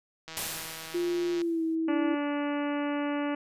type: click train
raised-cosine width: 0.2 ms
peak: -24 dBFS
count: 184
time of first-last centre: 0.28-1.417 s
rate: 161 Hz
type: noise with exponential decay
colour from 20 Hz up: white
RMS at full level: -31 dBFS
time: 0.37-1.75 s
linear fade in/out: 0 ms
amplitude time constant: 300 ms
type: tone with pitch glide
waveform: sine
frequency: 349.2 to 323.9 Hz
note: F4 to E4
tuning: 0 to -30 cents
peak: -26 dBFS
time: 0.94-2.15 s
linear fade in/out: 10 ms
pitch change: -130 cents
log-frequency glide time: 1.33-1.63 s
type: harmonic tone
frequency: 289.9 Hz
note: D4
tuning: 22 cents flat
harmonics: 1 / 2 / 3 / 4 / 5 / 6 / 7 / 8 / 9 / 10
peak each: -29 / -35 / -39 / -41 / -43 / -45 / -46 / -47 / -48 / -49 dBFS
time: 1.88-3.35 s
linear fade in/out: 5 ms
effects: resampled to 32000 Hz